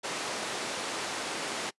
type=band-pass noise; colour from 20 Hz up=pink; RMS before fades=-35 dBFS; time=0.03-1.71 s; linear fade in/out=20 ms; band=350 to 8500 Hz; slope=12 dB/octave; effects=noise-tail reverb RT60 0.1 s tail -23 dB re dry + resampled to 24000 Hz